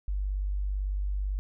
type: tone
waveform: sine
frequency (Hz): 49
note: G1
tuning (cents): 0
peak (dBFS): -27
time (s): 0.08-1.39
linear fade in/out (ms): 0
effects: none